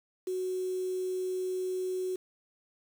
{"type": "tone with quantisation", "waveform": "sine", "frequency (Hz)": 370, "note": "F#4", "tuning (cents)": 0, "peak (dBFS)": -30, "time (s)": [0.27, 2.16], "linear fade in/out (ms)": 5, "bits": 8, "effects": []}